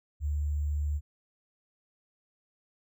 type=tone with sample-and-hold; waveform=sine; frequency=73.8 Hz; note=D2; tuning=9 cents sharp; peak=-27 dBFS; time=0.2-1.01 s; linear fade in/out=50 ms; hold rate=7350 Hz; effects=none